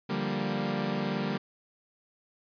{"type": "chord", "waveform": "sawtooth", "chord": "G minor seventh", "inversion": "second", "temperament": "equal", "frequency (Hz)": [146.83, 174.61, 196, 233.1], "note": ["D3", "F3", "G3", "Bb3"], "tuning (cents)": [0, 0, 0, 0], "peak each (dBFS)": [-32, -34, -28, -30], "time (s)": [0.09, 1.38], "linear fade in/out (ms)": 10, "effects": ["resampled to 11025 Hz"]}